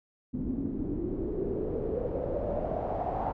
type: noise with low-pass filter sweep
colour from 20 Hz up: pink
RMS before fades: -32 dBFS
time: 0.33-3.33 s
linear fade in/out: 20 ms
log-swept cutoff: 250 to 820 Hz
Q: 5.3
effects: none